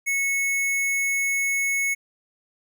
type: tone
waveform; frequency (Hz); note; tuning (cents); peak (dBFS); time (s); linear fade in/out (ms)
square; 2200; C#7; -14; -22; 0.06-1.95; 20
effects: none